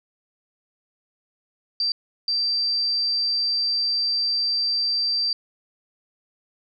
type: tone bursts at uneven times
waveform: sine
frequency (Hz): 4689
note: D8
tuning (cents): -4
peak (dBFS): -20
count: 2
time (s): 1.8-1.92 / 2.28-5.33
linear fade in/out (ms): 2
effects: none